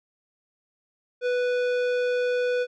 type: tone with tanh clipping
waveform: sine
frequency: 493.9 Hz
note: B4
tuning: in tune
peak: -24 dBFS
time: 1.21-2.67 s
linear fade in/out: 50 ms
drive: 15 dB
effects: none